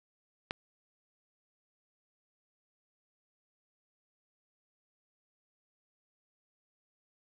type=click; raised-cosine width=0.3 ms; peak=-17 dBFS; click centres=0.509 s; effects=none